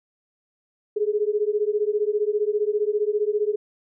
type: beating tone pair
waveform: sine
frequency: 411.9 / 426.9 Hz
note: G#4 / G#4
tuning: -14 / +48 cents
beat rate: 15 Hz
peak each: -23 dBFS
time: 0.96-3.56 s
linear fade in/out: 10 ms
effects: none